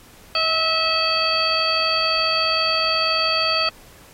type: harmonic tone with a mistuned harmonic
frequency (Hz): 649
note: E5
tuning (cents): -27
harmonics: 1 / 2 / 3 / 4 / 5 / 7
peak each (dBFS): -26 / -23 / -33 / -25 / -27 / -21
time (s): 0.35-3.69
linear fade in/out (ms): 2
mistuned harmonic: 1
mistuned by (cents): -21
effects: pink hiss -48 dBFS RMS until 4.13 s + AAC 48 kbps